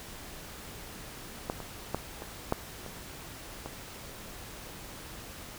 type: clicks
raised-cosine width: 1 ms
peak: -16 / -25 / -15 / -25 / -12 / -30 / -23 dBFS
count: 7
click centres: 1.499 / 1.603 / 1.946 / 2.221 / 2.524 / 2.863 / 3.66 s
effects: pink hiss -45 dBFS RMS until 5.58 s